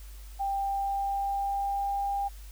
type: tone with pitch glide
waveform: sine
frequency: 790 to 799.6 Hz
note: G5 to G5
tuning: +13 to +34 cents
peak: -27 dBFS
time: 0.39-2.29 s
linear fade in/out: 20 ms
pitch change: +21 cents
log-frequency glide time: 0.56-2.12 s
effects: added 50 Hz sine -42 dBFS peak until 2.51 s + white hiss -55 dBFS RMS until 2.51 s